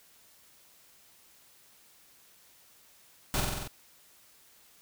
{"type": "noise with echo", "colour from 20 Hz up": "pink", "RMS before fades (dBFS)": -29, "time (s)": [3.34, 3.4], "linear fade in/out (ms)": 0, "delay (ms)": 46, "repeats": 6, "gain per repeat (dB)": -2, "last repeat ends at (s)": 3.676, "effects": ["white hiss -60 dBFS RMS until 4.81 s"]}